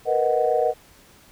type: chord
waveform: sine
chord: B major seventh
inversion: third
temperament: equal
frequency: 466.2 / 493.9 / 622.3 / 740 Hz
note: A#4 / B4 / D#5 / F#5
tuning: 0 / 0 / 0 / 0 cents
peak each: -23 dBFS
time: 0.05-0.74 s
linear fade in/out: 50 ms
effects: tanh soft clip ceiling -7 dBFS + pink hiss -52 dBFS RMS until 1.31 s